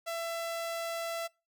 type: tone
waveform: sawtooth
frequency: 669 Hz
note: E5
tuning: 25 cents sharp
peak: -30 dBFS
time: 0.06-1.28 s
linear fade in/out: 20 ms
effects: noise-tail reverb RT60 0.3 s tail -26 dB re dry